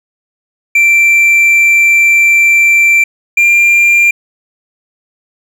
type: tone pair in turn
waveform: triangle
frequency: 2349 / 2386 Hz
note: D7 / D7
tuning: 0 / +27 cents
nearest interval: unison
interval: 27 cents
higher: second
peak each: -3 dBFS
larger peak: neither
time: 0.75-3.04 / 3.37-4.11 s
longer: first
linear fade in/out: 5 ms
effects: none